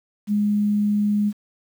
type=tone; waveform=sine; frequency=207.3 Hz; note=G#3; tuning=3 cents flat; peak=-17 dBFS; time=0.27-1.33 s; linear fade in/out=50 ms; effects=8-bit